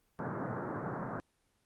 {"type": "band-pass noise", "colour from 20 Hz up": "pink", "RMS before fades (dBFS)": -38, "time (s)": [0.19, 1.2], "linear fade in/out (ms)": 0, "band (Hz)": [110, 1600], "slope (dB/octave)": 48, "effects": ["pink hiss -75 dBFS RMS until 1.65 s", "Opus 24 kbps"]}